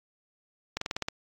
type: slowing click train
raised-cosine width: 0.2 ms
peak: -13 dBFS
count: 7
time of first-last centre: 0.77-1.085 s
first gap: 44 ms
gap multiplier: 1.07
effects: AAC 48 kbps